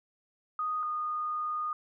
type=tone pair in turn; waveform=sine; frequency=1242 / 1228.4 Hz; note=D#6 / D#6; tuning=-3 / -23 cents; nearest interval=unison; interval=20 cents; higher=first; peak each=-29 / -30 dBFS; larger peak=first; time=0.59-0.83 / 0.83-1.73 s; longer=second; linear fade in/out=2 ms; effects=none